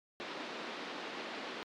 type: band-pass noise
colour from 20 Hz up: pink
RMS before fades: -43 dBFS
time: 0.2-1.63 s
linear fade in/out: 0 ms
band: 250 to 4300 Hz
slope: 24 dB/octave
effects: MP3 96 kbps